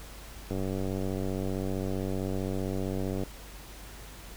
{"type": "click train", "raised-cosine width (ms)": 2, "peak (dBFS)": -20, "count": 261, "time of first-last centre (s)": [0.51, 3.235], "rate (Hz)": 95.4, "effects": ["added 50 Hz sine -46 dBFS peak until 4.36 s", "pink hiss -48 dBFS RMS until 4.36 s"]}